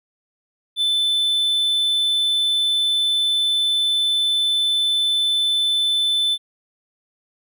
triangle tone, 3520 Hz, A7, in tune, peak -15 dBFS, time 0.76-6.38 s, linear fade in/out 50 ms, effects none

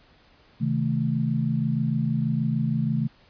sine chord, A diminished, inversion first, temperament just, 132 / 158.4 / 220 Hz, C3 / Eb3 / A3, +16 / +31 / 0 cents, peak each -26 dBFS, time 0.6-3.08 s, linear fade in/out 20 ms, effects pink hiss -57 dBFS RMS until 3.29 s + resampled to 11025 Hz

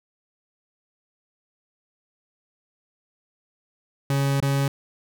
40% pulse tone with dropouts, 138.59 Hz, C#3, in tune, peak -19 dBFS, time 4.1-4.68 s, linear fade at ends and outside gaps 2 ms, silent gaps 4.403-4.425 s, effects none

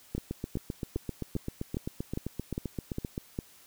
two click trains, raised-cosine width 3 ms, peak -20 / -19 dBFS, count 24 / 9, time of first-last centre 0.18-3.179 / 0.15-3.389 s, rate 7.67 / 2.47 Hz, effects white hiss -57 dBFS RMS until 3.66 s

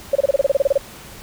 sine tone bursts, 554.4 Hz, C#5, in tune, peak -11 dBFS, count 13, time 0.13-0.778 s, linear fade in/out 5 ms, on 24 ms, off 28 ms, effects pink hiss -39 dBFS RMS until 1.22 s

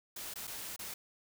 white noise with dropouts, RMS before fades -43 dBFS, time 0.16-0.94 s, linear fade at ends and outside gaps 5 ms, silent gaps 0.339-0.357 / 0.471-0.475 / 0.763-0.791 s, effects none

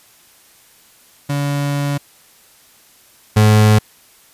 35% pulse tone pair in turn, 142.8 / 106.98 Hz, D3 / A2, -48 / -48 cents, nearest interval perfect fourth, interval 500 cents, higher first, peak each -15 / -6 dBFS, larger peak second, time 1.29-1.98 / 3.36-3.79 s, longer first, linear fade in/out 10 ms, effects white hiss -49 dBFS RMS until 4.33 s + resampled to 32000 Hz

